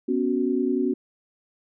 sine chord, B suspended second, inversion none, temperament equal, 246.9 / 277.2 / 370 Hz, B3 / C#4 / F#4, 0 / 0 / 0 cents, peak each -25 dBFS, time 0.08-0.94 s, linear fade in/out 10 ms, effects none

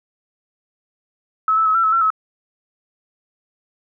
sine tone with pitch steps, 1293 / 1314 / 1283 / 1351 / 1295 / 1353 / 1288 Hz, E6 / E6 / E6 / E6 / E6 / E6 / E6, -34 / -6 / -47 / +42 / -31 / +45 / -41 cents, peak -13 dBFS, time 1.48-2.103 s, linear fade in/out 2 ms, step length 89 ms, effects none

